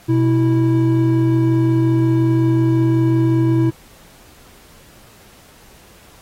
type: tone pair together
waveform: triangle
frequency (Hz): 124.31 / 327.4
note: B2 / E4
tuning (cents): +12 / -12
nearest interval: octave + perfect fourth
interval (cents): 1676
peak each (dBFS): -13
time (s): 0.08-3.71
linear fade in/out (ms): 20
effects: pink hiss -47 dBFS RMS until 6.21 s + AAC 48 kbps